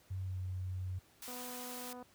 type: tone with pitch glide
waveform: sine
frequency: 94.2 to 92.42 Hz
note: F#2 to F#2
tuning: +32 to -1 cents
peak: -36 dBFS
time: 0.1-0.99 s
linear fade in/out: 10 ms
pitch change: -33 cents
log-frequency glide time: 0.21-0.41 s
type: high-pass noise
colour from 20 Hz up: white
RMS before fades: -47 dBFS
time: 1.22-1.93 s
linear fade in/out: 2 ms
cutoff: 880 Hz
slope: 24 dB/octave
type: click train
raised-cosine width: 1 ms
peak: -37 dBFS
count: 186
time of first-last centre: 1.28-2.026 s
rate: 248 Hz
effects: pink hiss -66 dBFS RMS until 2.14 s + high-pass 60 Hz 12 dB/octave